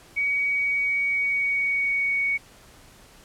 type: tone with pitch glide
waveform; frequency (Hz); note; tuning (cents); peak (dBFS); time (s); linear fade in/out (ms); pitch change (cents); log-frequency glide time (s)
sine; 2258 to 2232; C#7 to C#7; +31 to +11; -21; 0.16-2.38; 20; -20; 0.51-2.23
effects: pink hiss -51 dBFS RMS until 3.24 s + low-pass 12000 Hz 12 dB/octave